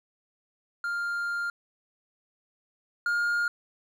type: tone pair in turn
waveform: triangle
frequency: 1400 / 1416.3 Hz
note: F6 / F6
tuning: +4 / +24 cents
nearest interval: unison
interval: 20 cents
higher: second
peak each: -26 / -22 dBFS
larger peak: second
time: 0.84-1.5 / 3.06-3.48 s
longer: first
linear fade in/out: 2 ms
effects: none